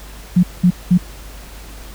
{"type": "tone bursts", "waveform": "sine", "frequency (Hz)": 178.9, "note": "F3", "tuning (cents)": 42, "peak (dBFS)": -7, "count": 3, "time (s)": [0.36, 0.979], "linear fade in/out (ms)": 10, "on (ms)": 73, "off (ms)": 200, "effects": ["added 50 Hz sine -34 dBFS peak until 1.94 s", "pink hiss -39 dBFS RMS until 1.94 s"]}